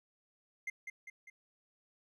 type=tone with echo; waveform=triangle; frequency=2093 Hz; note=C7; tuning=in tune; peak=-34 dBFS; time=0.67-0.7 s; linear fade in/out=5 ms; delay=200 ms; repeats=3; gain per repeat=-5 dB; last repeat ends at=1.3 s; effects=none